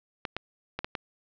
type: clicks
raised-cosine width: 0.3 ms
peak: -15 dBFS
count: 5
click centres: 0.252 / 0.366 / 0.79 / 0.845 / 0.952 s
effects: low-pass 5000 Hz 12 dB/octave